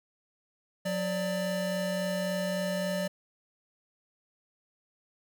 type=tone pair together; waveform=square; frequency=181.9 / 589.3 Hz; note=F#3 / D5; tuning=-29 / +6 cents; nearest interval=octave + minor sixth; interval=2035 cents; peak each=-33 / -32 dBFS; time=0.85-3.08 s; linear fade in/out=10 ms; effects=none